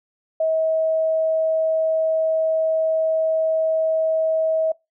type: tone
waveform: sine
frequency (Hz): 640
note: D#5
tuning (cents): +49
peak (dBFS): -17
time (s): 0.4-4.72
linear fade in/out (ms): 5
effects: noise-tail reverb RT60 0.2 s tail -21 dB re dry